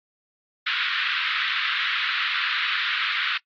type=band-pass noise; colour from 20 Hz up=pink; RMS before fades=-25 dBFS; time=0.66-3.38 s; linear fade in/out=10 ms; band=1300 to 3900 Hz; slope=48 dB/octave; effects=noise-tail reverb RT60 0.1 s tail -23 dB re dry + AAC 48 kbps